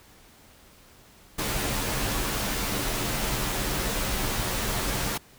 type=noise with comb filter; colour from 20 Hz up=pink; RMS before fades=-28 dBFS; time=1.38-5.18 s; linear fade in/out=10 ms; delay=12 ms; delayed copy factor=-0.65; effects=pink hiss -54 dBFS RMS until 5.38 s